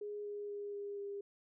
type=tone with pitch steps; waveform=sine; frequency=414.6 / 411.5 / 408.4 / 405.4 / 402.3 Hz; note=G#4 / G#4 / G#4 / G#4 / G4; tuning=-3 / -16 / -29 / -42 / +45 cents; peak=-40 dBFS; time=0.01-1.21 s; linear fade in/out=5 ms; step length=240 ms; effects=none